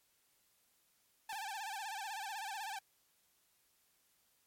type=tone with vibrato; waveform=sawtooth; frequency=830.6 Hz; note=G#5; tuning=in tune; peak=-37 dBFS; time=1.29-2.79 s; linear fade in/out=5 ms; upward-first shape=sine; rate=16 Hz; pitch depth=140 cents each way
type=click; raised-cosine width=0.3 ms; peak=-37 dBFS; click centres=1.33 s
effects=white hiss -74 dBFS RMS until 4.46 s + MP3 64 kbps